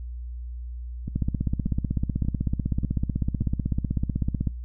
two click trains, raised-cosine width 5 ms, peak -12 / -17 dBFS, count 54 / 5, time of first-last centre 1.16-4.473 / 1.08-3.419 s, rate 16 / 1.71 Hz, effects noise-tail reverb RT60 0.2 s tail -24 dB re dry + added 60 Hz sine -32 dBFS peak until 4.64 s

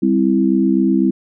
sine chord, C major, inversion second, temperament equal with one note detuned, 197.7 / 261.6 / 329.6 Hz, G3 / C4 / E4, +15 / 0 / 0 cents, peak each -16 dBFS, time 0.02-1.11 s, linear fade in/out 10 ms, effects none

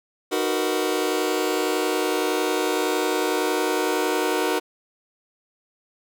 sawtooth chord, B major seventh, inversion first, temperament just, 308.7 / 370.4 / 463 / 493.9 Hz, D#4 / F#4 / A#4 / B4, -14 / +2 / -12 / 0 cents, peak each -23 / -21 / -22 / -27 dBFS, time 0.31-4.6 s, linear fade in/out 20 ms, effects none

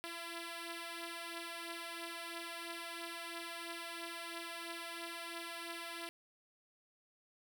5% pulse beating tone pair, 335.3 / 338.3 Hz, E4 / E4, +30 / +45 cents, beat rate 3 Hz, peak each -37 / -33 dBFS, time 0.04-6.09 s, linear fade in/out 0 ms, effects none

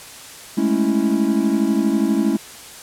triangle chord, A major seventh, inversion third, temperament equal, 207.7 / 220 / 277.2 / 329.6 Hz, G#3 / A3 / C#4 / E4, 0 / 0 / 0 / 0 cents, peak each -19 dBFS, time 0.57-2.37 s, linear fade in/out 10 ms, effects white hiss -38 dBFS RMS until 2.82 s + low-pass 11000 Hz 12 dB/octave

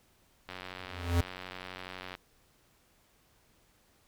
click train, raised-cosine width 0.3 ms, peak -25 dBFS, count 154, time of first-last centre 0.49-2.151 s, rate 92.1 Hz
square tone with exponential growth, 86 Hz, F2, 26 cents flat, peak -22 dBFS, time 0.79-1.21 s, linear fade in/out 5 ms, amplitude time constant 91 ms
effects pink hiss -67 dBFS RMS until 4.07 s

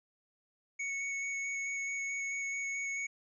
square tone with vibrato, 2217 Hz, C#7, in tune, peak -35 dBFS, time 0.79-3.07 s, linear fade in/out 10 ms, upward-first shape square, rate 4.6 Hz, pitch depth 8 cents each way, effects resampled to 22050 Hz

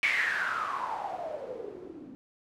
blue noise with low-pass filter sweep, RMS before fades -33 dBFS, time 0.03-2.15 s, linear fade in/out 0 ms, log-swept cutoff 2300 to 260 Hz, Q 9.1, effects none

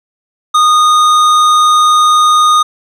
sine tone with hard clipping, 1232 Hz, D#6, 17 cents flat, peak -7 dBFS, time 0.54-2.63 s, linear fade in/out 10 ms, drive 12 dB, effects none

